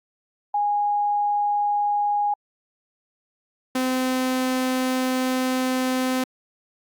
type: tone pair in turn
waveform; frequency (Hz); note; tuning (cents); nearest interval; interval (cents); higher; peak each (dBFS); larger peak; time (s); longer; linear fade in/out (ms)
sine / sawtooth; 824 / 257.2; G#5 / C4; -14 / -30; octave + minor sixth; 2016; first; -19 / -17; second; 0.54-2.34 / 3.75-6.24; second; 5
effects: Opus 48 kbps